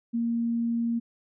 sine tone, 233 Hz, A#3, 1 cent flat, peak -24 dBFS, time 0.13-1 s, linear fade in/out 20 ms, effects none

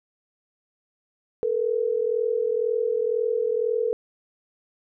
sine tone pair together, 440 / 482 Hz, A4 / B4, 0 / -42 cents, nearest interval major second, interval 158 cents, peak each -24 dBFS, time 1.43-3.93 s, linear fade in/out 0 ms, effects none

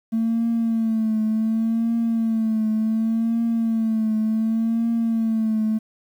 triangle tone with vibrato, 224.1 Hz, A3, 32 cents sharp, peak -15 dBFS, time 0.12-5.79 s, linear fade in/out 20 ms, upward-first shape triangle, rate 0.68 Hz, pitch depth 57 cents each way, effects tanh soft clip ceiling -15 dBFS + 9-bit

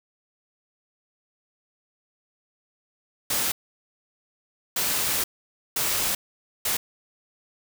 white noise bursts at uneven times, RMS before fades -25 dBFS, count 4, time 3.3-3.52 / 4.76-5.24 / 5.76-6.15 / 6.65-6.77 s, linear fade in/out 5 ms, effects none

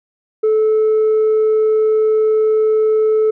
triangle tone with tanh clipping, 434.6 Hz, A4, 21 cents flat, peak -11 dBFS, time 0.43-3.31 s, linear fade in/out 10 ms, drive 6 dB, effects none

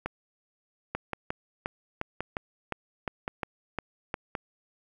two click trains, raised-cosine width 0.5 ms, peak -16 / -15 dBFS, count 5 / 10, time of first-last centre 0.06-4.352 / 0.95-4.141 s, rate 0.932 / 2.82 Hz, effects 9-bit

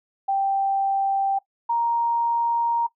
sine tone pair in turn, 784 / 935.3 Hz, G5 / A#5, 0 / +6 cents, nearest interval minor third, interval 306 cents, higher second, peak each -19 dBFS, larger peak neither, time 0.28-1.39 / 1.69-2.87 s, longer second, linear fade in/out 10 ms, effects noise-tail reverb RT60 0.1 s tail -19 dB re dry

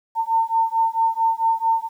sine beating tone pair, 902 / 906.5 Hz, A5 / A#5, +43 / -49 cents, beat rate 4.5 Hz, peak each -20 dBFS, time 0.15-1.89 s, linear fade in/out 50 ms, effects 9-bit

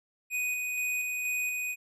square tone with tremolo, 2489 Hz, D#7, in tune, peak -29 dBFS, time 0.3-1.76 s, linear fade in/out 50 ms, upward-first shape square, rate 2.1 Hz, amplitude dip 25%, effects resampled to 32000 Hz

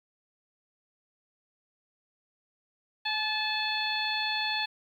harmonic tone with a mistuned harmonic, 867 Hz, A5, 26 cents flat, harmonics 1 / 2 / 3 / 4 / 5, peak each -34 / -34 / -34 / -34 / -34 dBFS, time 3.05-4.66 s, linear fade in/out 10 ms, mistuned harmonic 1, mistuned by -22 cents, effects 10-bit

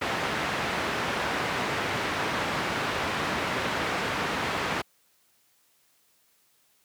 white low-pass noise, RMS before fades -29 dBFS, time 0.01-4.82 s, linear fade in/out 10 ms, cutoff 1900 Hz, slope 12 dB/octave, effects white hiss -66 dBFS RMS until 6.84 s + high-pass 80 Hz 12 dB/octave

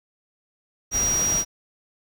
sine tone in noise, 5740 Hz, F8, 47 cents sharp, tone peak -20 dBFS, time 0.91-1.45 s, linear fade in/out 50 ms, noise pink, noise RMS -30 dBFS, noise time 0.91-1.45 s, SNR +7 dB, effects none

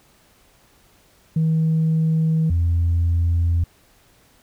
sine tone pair in turn, 160 / 84.76 Hz, D#3 / E2, +49 / +49 cents, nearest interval major seventh, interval 1100 cents, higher first, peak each -14 dBFS, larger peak neither, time 1.36-2.5 / 2.5-3.64 s, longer neither, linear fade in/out 5 ms, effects tanh soft clip ceiling -13 dBFS + pink hiss -56 dBFS RMS until 4.42 s

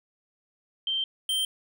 sine / square tone pair in turn, 3136 / 3136 Hz, G7 / G7, 0 / 0 cents, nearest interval unison, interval 0 cents, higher neither, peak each -25 dBFS, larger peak neither, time 0.87-1.04 / 1.29-1.45 s, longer first, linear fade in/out 2 ms, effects none

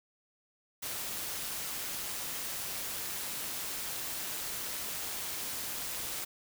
white noise with amplitude modulation, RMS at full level -36 dBFS, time 0.82-6.25 s, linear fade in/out 10 ms, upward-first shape sine, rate 198 Hz, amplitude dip 40%, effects none

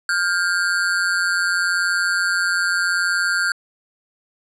square ring-modulated tone, 1499 Hz, F#6, 22 cents sharp, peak -15 dBFS, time 0.09-3.52 s, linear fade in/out 2 ms, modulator 90.4 Hz, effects resampled to 24000 Hz

